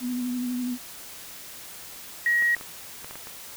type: tone with vibrato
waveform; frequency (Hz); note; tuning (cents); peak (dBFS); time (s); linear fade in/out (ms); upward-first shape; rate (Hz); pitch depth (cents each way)
sine; 247.6; B3; +5; -26; 0-0.78; 50; sine; 12; 28
type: tone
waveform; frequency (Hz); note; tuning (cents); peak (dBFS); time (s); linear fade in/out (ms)
sine; 1898; A#6; +31; -19; 2.26-2.55; 2
type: clicks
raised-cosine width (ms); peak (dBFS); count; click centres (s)
0.5; -25; 7; 2.423 / 2.566 / 2.611 / 3.045 / 3.11 / 3.156 / 3.271
effects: white hiss -42 dBFS RMS until 3.56 s